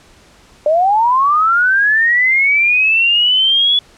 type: linear sweep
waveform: sine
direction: up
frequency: 585 to 3420 Hz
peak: -9 dBFS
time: 0.66-3.79 s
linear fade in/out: 2 ms
effects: pink hiss -46 dBFS RMS until 3.97 s + low-pass 8000 Hz 12 dB/octave